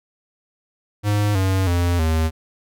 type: tone with pitch steps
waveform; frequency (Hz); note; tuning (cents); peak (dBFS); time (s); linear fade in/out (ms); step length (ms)
square; 103.7 / 95.09 / 87.2 / 79.96; G#2 / F#2 / F2 / D#2; -2 / +48 / -2 / +48; -17; 1.03-2.31; 50; 320
effects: none